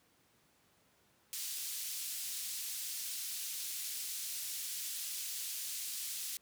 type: band-pass noise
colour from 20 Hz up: white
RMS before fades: -41 dBFS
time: 1.33-6.37 s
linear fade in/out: 0 ms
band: 3400 to 14000 Hz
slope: 12 dB/octave
effects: pink hiss -70 dBFS RMS until 6.41 s + high-pass 100 Hz 12 dB/octave